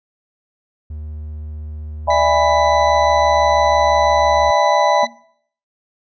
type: tone with pitch glide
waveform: triangle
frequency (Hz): 76.3 to 73.45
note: D#2 to D2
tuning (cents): -33 to +1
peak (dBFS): -24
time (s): 0.9-4.51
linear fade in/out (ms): 5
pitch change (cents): -66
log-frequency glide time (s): 2.05-4.07
type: chord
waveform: sine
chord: E dominant seventh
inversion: third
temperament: just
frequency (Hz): 593.3 / 659.3 / 824.1 / 988.9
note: D5 / E5 / G#5 / B5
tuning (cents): +18 / 0 / -14 / +2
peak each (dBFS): -17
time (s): 2.07-5.06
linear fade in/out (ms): 20
type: tone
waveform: 25% pulse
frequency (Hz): 1990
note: B6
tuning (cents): +13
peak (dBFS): -20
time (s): 2.1-5.07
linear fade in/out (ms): 5
type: tone with exponential decay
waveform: sine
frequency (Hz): 232.8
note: A#3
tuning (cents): -2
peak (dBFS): -27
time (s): 5.03-5.24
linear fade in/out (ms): 0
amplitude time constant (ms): 44
effects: noise-tail reverb RT60 0.6 s tail -21 dB re dry + resampled to 16000 Hz